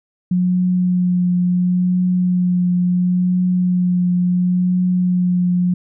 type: tone with vibrato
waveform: sine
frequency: 180 Hz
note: F#3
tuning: 47 cents flat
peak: -13 dBFS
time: 0.31-5.74 s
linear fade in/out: 5 ms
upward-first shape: triangle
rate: 0.72 Hz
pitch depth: 17 cents each way
effects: none